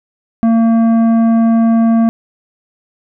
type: tone with tanh clipping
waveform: sine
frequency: 227.8 Hz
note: A#3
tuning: 40 cents flat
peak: -9 dBFS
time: 0.43-2.09 s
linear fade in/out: 0 ms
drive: 10 dB
effects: none